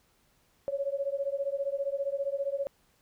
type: beating tone pair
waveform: sine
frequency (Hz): 549 / 564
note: C#5 / C#5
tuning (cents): -17 / +30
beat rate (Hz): 15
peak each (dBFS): -32 / -32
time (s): 0.68-2.67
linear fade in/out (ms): 0
effects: pink hiss -68 dBFS RMS until 3.01 s